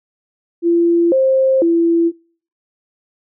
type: tone with pitch steps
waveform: sine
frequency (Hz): 340.5 / 529 / 335.7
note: F4 / C5 / E4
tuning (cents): -44 / +19 / +32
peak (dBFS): -10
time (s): 0.62-2.12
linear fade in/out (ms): 50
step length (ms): 500
effects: noise-tail reverb RT60 0.5 s tail -26 dB re dry